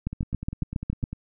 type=two click trains; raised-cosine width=5 ms; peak=-14 / -20 dBFS; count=8 / 11; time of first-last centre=0.07-1.038 / 0.13-1.13 s; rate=7.23 / 10 Hz; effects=none